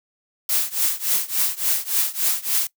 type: noise with tremolo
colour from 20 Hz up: blue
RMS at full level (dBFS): -18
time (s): 0.49-2.67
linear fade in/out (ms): 2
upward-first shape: triangle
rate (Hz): 3.5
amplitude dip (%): 95
effects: noise-tail reverb RT60 0.1 s tail -20 dB re dry